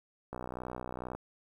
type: click train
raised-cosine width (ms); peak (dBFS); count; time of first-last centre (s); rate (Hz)
1; -25; 52; 0.33-1.15; 62.2
effects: 10-bit